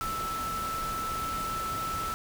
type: tone in noise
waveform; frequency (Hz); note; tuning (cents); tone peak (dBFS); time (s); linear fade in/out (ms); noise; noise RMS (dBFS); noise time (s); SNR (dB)
sine; 1318.5; E6; 0; -31; 0.01-2.14; 0; pink; -38; 0.01-2.14; +4
effects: none